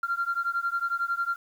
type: beating tone pair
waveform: sine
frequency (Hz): 1378 / 1389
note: F6 / F6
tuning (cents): -24 / -10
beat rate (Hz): 11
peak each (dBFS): -28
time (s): 0.03-1.36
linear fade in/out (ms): 5
effects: tanh soft clip ceiling -19 dBFS + 9-bit